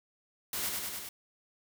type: noise with echo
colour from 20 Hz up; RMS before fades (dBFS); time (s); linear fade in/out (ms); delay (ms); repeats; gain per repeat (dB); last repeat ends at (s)
white; -35; 0.53-0.69; 2; 100; 4; -2; 1.09
effects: none